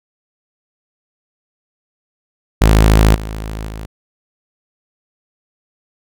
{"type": "tone with level steps", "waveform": "sawtooth", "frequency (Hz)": 53.6, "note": "A1", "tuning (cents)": -45, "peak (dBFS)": [-3, -19, -22], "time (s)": [2.61, 3.86], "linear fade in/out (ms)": 10, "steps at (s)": [3.14, 3.67], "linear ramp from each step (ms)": 20, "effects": []}